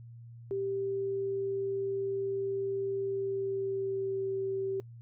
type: tone with pitch glide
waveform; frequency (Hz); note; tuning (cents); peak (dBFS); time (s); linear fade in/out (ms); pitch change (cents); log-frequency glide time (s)
sine; 392 to 387.1; G4 to G4; 0 to -22; -30; 0.51-4.8; 0; -22; 3.04-4.29
effects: noise-tail reverb RT60 0.1 s tail -23 dB re dry + added 117 Hz sine -46 dBFS peak until 5.01 s